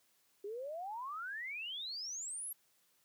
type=exponential sweep; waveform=sine; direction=up; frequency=392 to 11670 Hz; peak=-40 dBFS; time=0.44-2.53 s; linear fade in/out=5 ms; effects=white hiss -73 dBFS RMS until 3.04 s + high-pass 100 Hz 12 dB/octave